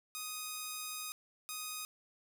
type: tone pair in turn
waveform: 5% pulse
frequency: 1247 / 1247 Hz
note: D#6 / D#6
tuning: +3 / +3 cents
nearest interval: unison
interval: 0 cents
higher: neither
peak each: -28 dBFS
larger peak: neither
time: 0.15-1.12 / 1.49-1.85 s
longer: first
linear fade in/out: 0 ms
effects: none